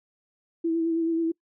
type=tone with vibrato; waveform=sine; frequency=329.6 Hz; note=E4; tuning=in tune; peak=-22 dBFS; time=0.64-1.32 s; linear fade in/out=10 ms; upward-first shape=sine; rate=9.3 Hz; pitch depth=26 cents each way; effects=noise-tail reverb RT60 0.1 s tail -25 dB re dry